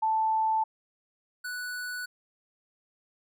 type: tone pair in turn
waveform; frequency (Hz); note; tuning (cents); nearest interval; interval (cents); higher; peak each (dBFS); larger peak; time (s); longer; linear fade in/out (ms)
sine / square; 880 / 1480; A5 / F#6; 0 / 0; major sixth; 900; second; -23 / -34; first; 0.02-0.64 / 1.44-2.06; neither; 10
effects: none